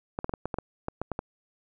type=clicks; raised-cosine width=1 ms; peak=-16 dBFS; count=11; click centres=0.189 / 0.244 / 0.294 / 0.338 / 0.456 / 0.542 / 0.586 / 0.884 / 1.016 / 1.117 / 1.191 s; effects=none